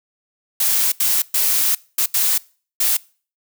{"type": "noise bursts at uneven times", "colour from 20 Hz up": "blue", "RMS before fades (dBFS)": -17, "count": 6, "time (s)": [[0.6, 0.92], [1, 1.22], [1.34, 1.75], [1.98, 2.06], [2.14, 2.38], [2.8, 2.97]], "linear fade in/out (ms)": 5, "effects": ["noise-tail reverb RT60 0.4 s tail -23 dB re dry"]}